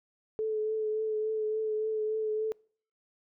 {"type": "tone with vibrato", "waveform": "sine", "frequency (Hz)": 433.5, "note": "A4", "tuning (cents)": -26, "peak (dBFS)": -28, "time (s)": [0.39, 2.52], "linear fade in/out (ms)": 0, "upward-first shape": "triangle", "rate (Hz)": 3.5, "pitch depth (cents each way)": 25, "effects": ["noise-tail reverb RT60 0.5 s tail -26 dB re dry"]}